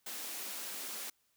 white high-pass noise, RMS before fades -42 dBFS, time 0.06-1.1 s, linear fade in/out 5 ms, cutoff 190 Hz, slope 96 dB/octave, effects white hiss -75 dBFS RMS until 1.36 s

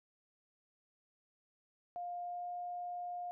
sine tone with pitch glide, 705 to 709.1 Hz, F5 to F5, +16 to +26 cents, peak -39 dBFS, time 1.96-3.31 s, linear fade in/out 0 ms, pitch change +10 cents, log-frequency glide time 2.21-2.49 s, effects none

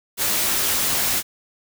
white noise with comb filter, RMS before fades -21 dBFS, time 0.17-1.23 s, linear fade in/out 50 ms, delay 17 ms, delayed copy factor -0.5, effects none

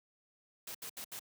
white noise bursts, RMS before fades -44 dBFS, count 4, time 0.67-1.194 s, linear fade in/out 5 ms, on 77 ms, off 72 ms, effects high-pass 100 Hz 12 dB/octave

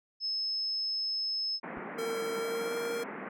sine tone, 5200 Hz, E8, 24 cents flat, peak -30 dBFS, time 0.2-1.6 s, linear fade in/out 50 ms
pink band-pass noise, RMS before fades -41 dBFS, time 1.63-3.29 s, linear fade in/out 5 ms, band 180 to 2200 Hz, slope 48 dB/octave
clicks, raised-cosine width 1 ms, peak -29 dBFS, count 2, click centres 1.772 / 1.783 s
square tone with pitch glide, 455.5 to 467.5 Hz, A#4 to A#4, -40 to +5 cents, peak -33 dBFS, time 1.98-3.04 s, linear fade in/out 10 ms, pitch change +45 cents, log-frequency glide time 2.35-2.82 s
effects none

